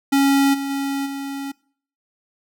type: tone with level steps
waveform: square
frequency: 276.5 Hz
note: C#4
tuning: 4 cents flat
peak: -14 / -24 / -22 / -27 dBFS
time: 0.12-1.52 s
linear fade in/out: 10 ms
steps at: 0.53 / 0.69 / 1.05 s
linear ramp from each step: 20 ms
effects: noise-tail reverb RT60 0.5 s tail -23 dB re dry